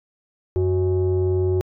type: tone pair together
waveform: sine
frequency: 92.13 / 369.2 Hz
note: F#2 / F#4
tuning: -7 / -4 cents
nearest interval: 2 octaves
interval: 2403 cents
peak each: -18 dBFS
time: 0.56-1.61 s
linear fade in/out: 0 ms
effects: tanh soft clip ceiling -14 dBFS